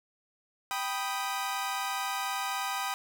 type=chord; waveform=sawtooth; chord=G augmented; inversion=none; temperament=equal; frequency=784 / 987.8 / 1244.5 Hz; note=G5 / B5 / D#6; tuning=0 / 0 / 0 cents; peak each=-31 / -32 / -32 dBFS; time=0.71-2.94 s; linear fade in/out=0 ms; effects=none